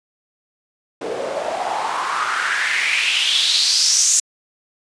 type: noise with band-pass filter sweep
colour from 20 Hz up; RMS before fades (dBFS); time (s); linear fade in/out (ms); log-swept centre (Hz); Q
white; -19; 1.01-4.2; 5; 430 to 7100; 4.5
effects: resampled to 22050 Hz